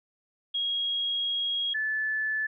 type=tone pair in turn; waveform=sine; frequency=3287 / 1739.2 Hz; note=G#7 / A6; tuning=-19 / -21 cents; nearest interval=major seventh; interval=1102 cents; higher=first; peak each=-26 dBFS; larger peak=neither; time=0.54-1.74 / 1.74-2.47 s; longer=first; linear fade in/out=10 ms; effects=none